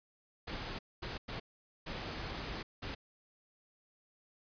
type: noise bursts at uneven times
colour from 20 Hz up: pink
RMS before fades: -41 dBFS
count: 5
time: 0.47-0.79 / 1.02-1.18 / 1.28-1.4 / 1.86-2.63 / 2.82-2.95 s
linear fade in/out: 10 ms
effects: resampled to 11025 Hz